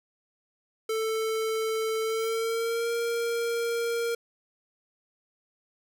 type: tone with pitch glide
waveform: square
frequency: 442.5 to 466.4 Hz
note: A4 to A#4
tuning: +10 to +1 cents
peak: -27 dBFS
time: 0.89-4.15 s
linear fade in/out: 5 ms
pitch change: +91 cents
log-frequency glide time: 2.02-2.91 s
effects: none